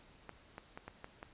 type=clicks; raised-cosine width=0.5 ms; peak=-30 dBFS; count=6; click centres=0.293 / 0.581 / 0.775 / 0.88 / 1.044 / 1.229 s; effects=pink hiss -62 dBFS RMS until 1.33 s + resampled to 8000 Hz